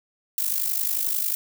violet noise with amplitude modulation, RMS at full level -22 dBFS, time 0.38-1.35 s, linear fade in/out 0 ms, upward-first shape sine, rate 51.2 Hz, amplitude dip 70%, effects none

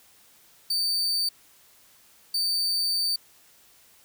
40% pulse tone bursts at uneven times, 4592 Hz, D8, 40 cents flat, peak -22 dBFS, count 2, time 0.7-1.29 / 2.34-3.16 s, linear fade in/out 5 ms, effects white hiss -57 dBFS RMS until 4.04 s

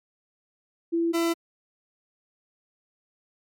sine / 40% pulse tone pair in turn, 335.1 / 335.1 Hz, E4 / E4, +29 / +29 cents, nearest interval unison, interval 0 cents, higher neither, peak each -21 dBFS, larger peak neither, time 0.92-1.13 / 1.13-1.34 s, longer neither, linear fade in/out 20 ms, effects MP3 64 kbps

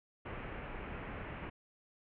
pink low-pass noise, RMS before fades -44 dBFS, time 0.25-1.5 s, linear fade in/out 10 ms, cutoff 2700 Hz, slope 48 dB/octave, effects none

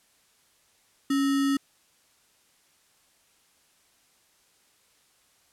sine tone with sample-and-hold, 277.1 Hz, C#4, 1 cent flat, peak -21 dBFS, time 1.1-1.57 s, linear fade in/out 5 ms, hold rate 1575 Hz, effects white hiss -64 dBFS RMS until 5.52 s + low-pass 11000 Hz 12 dB/octave

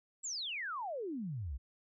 sine exponential sweep, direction down, 7902 to 57.4 Hz, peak -37 dBFS, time 0.23-1.58 s, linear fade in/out 20 ms, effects none

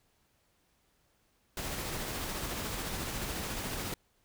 pink noise with tremolo, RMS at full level -36 dBFS, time 1.57-3.94 s, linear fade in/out 2 ms, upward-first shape sine, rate 14 Hz, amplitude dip 25%, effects pink hiss -72 dBFS RMS until 4.24 s

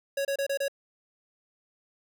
square tone bursts, 554.4 Hz, C#5, in tune, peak -27 dBFS, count 5, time 0.17-0.682 s, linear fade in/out 5 ms, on 80 ms, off 28 ms, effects none

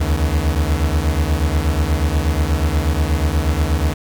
40% pulse beating tone pair, 71.1 / 79.4 Hz, C#2 / D#2, +45 / +36 cents, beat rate 8.3 Hz, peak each -17 dBFS, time 0-3.94 s, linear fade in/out 10 ms, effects 8-bit

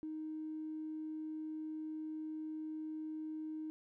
triangle tone with tanh clipping, 311.8 Hz, D#4, 4 cents sharp, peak -40 dBFS, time 0.03-3.7 s, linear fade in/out 0 ms, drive 4 dB, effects none

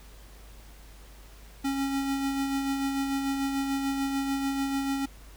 square tone with tremolo, 273.8 Hz, C#4, 21 cents flat, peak -26 dBFS, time 1.64-5.06 s, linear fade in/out 10 ms, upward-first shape sine, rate 6.8 Hz, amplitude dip 35%, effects added 50 Hz sine -47 dBFS peak until 5.36 s + pink hiss -54 dBFS RMS until 5.36 s

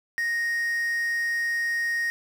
triangle tone with quantisation, 1864.7 Hz, A#6, in tune, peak -22 dBFS, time 0.18-2.1 s, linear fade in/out 0 ms, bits 7, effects none

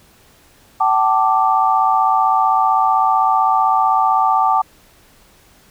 sine chord, G suspended second, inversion none, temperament equal with one note detuned, 764.3 / 880 / 1174.7 Hz, G5 / A5 / D6, -44 / 0 / 0 cents, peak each -16 dBFS, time 0.8-4.62 s, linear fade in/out 10 ms, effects pink hiss -50 dBFS RMS until 5.7 s

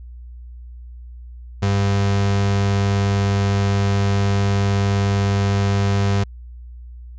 35% pulse tone, 99.5 Hz, G2, 26 cents sharp, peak -14 dBFS, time 1.62-6.24 s, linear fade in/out 10 ms, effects added 60 Hz sine -34 dBFS peak until 7.18 s + resampled to 16000 Hz

